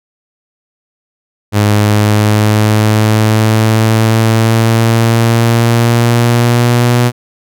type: exponential sweep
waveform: sawtooth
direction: up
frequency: 103.83 to 121.6 Hz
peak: -3 dBFS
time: 1.52-7.12 s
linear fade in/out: 50 ms
effects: none